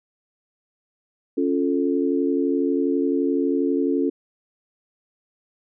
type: chord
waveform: sine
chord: Db augmented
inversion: none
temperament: equal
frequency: 277.2 / 349.2 / 440 Hz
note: Db4 / F4 / A4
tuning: 0 / 0 / 0 cents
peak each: -21 / -24 / -25 dBFS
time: 1.37-4.1 s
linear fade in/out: 10 ms
effects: none